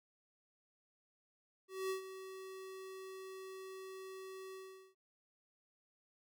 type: tone with ADSR envelope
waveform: square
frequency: 380.1 Hz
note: F#4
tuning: 47 cents sharp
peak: -36 dBFS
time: 1.68-4.95 s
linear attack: 220 ms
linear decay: 110 ms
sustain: -12 dB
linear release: 410 ms
effects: none